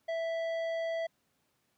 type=tone with tanh clipping; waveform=triangle; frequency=659.3 Hz; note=E5; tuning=in tune; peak=-33 dBFS; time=0.08-1.07 s; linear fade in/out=10 ms; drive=15 dB; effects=pink hiss -75 dBFS RMS until 1.77 s + high-pass 100 Hz 12 dB/octave